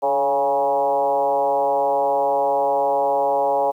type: tone with frequency modulation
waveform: sine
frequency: 694 Hz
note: F5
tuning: 11 cents flat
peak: -16 dBFS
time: 0.02-3.72 s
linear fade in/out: 20 ms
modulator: 135 Hz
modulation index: 1.7
effects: 9-bit